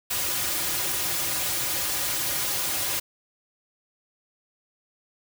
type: noise with comb filter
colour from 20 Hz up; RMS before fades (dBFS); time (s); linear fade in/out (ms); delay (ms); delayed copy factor
white; -27; 0.1-3; 10; 4.5; -0.8
effects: none